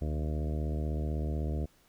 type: harmonic tone with a mistuned harmonic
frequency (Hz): 76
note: D#2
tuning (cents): -40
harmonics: 1 / 2 / 3 / 4 / 5 / 6 / 7 / 8 / 9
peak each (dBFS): -31 / -37 / -41 / -43 / -45 / -47 / -48 / -49 / -50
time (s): 0.01-1.66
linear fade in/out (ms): 10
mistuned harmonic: 1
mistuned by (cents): -83
effects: pink hiss -65 dBFS RMS until 1.88 s